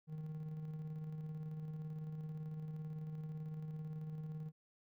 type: tone with tremolo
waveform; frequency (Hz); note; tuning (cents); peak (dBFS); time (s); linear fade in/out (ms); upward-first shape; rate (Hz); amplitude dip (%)
triangle; 155.6; D#3; 0; -39; 0.07-4.52; 50; square; 18; 30
effects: none